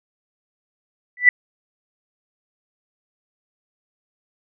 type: tone with exponential growth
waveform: sine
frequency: 1975.5 Hz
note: B6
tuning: in tune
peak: -3 dBFS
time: 1.17-1.29 s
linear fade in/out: 2 ms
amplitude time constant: 25 ms
effects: none